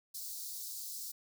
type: high-pass noise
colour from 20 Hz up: white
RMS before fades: -43 dBFS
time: 0.14-1.12 s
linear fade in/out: 10 ms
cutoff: 4100 Hz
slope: 48 dB/octave
effects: none